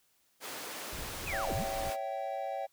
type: high-pass noise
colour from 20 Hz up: pink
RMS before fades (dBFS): -42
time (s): 0.4-1.97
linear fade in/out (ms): 50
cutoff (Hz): 380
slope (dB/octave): 12
type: noise with tremolo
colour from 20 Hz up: brown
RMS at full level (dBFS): -41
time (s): 0.92-1.9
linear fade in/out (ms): 5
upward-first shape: sine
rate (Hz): 3.4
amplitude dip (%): 45
type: linear two-way sweep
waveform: sine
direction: down then up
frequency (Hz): 2609 to 54.5 to 250.3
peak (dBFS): -35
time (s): 1.27-1.64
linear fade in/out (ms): 5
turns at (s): 1.54
type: chord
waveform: triangle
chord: C# diminished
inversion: none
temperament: equal with one note detuned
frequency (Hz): 554.4 / 659.3 / 774.1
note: C#5 / E5 / G5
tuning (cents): 0 / 0 / -22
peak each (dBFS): -37 / -38 / -35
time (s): 1.32-2.67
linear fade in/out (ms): 20
effects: white hiss -71 dBFS RMS until 2.72 s